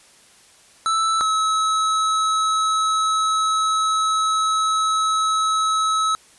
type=tone pair in turn; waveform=square; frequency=1318.5 / 1292.1 Hz; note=E6 / E6; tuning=0 / -35 cents; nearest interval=unison; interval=35 cents; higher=first; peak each=-18 dBFS; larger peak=neither; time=0.86-1.21 / 1.21-6.15 s; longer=second; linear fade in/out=0 ms; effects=white hiss -51 dBFS RMS until 6.38 s + resampled to 24000 Hz